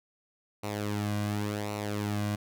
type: tone with flanger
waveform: sawtooth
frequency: 103.9 Hz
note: G#2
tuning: 1 cent sharp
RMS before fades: -32 dBFS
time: 0.63-2.36 s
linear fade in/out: 10 ms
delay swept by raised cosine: 0.6 to 2.3 ms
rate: 0.91 Hz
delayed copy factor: -0.65
effects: none